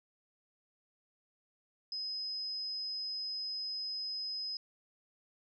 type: tone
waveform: sine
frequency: 5060 Hz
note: D#8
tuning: 28 cents sharp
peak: -36 dBFS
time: 1.92-4.57 s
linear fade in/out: 2 ms
effects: none